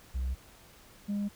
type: tone pair in turn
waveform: sine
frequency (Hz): 64.1 / 203.5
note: C2 / G#3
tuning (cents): -35 / -35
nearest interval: octave + minor sixth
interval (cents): 2000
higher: second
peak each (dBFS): -27 / -27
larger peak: neither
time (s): 0.14-0.35 / 1.08-1.29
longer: neither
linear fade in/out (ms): 20
effects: tanh soft clip ceiling -28 dBFS + pink hiss -56 dBFS RMS until 1.35 s